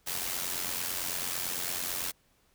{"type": "noise with amplitude modulation", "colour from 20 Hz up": "white", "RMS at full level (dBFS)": -31, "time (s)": [0.06, 2.12], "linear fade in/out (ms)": 20, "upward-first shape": "sine", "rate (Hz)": 89, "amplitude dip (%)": 65, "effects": ["pink hiss -68 dBFS RMS until 2.54 s"]}